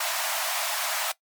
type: high-pass noise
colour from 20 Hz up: pink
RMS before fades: -28 dBFS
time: 0-1.12 s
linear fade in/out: 5 ms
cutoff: 610 Hz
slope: 96 dB/octave
effects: noise-tail reverb RT60 0.1 s tail -19 dB re dry + MP3 96 kbps